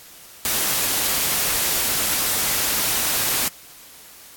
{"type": "noise", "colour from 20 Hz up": "white", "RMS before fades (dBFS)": -21, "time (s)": [0.45, 3.48], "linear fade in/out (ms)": 0, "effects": ["white hiss -44 dBFS RMS until 4.36 s", "AAC 64 kbps"]}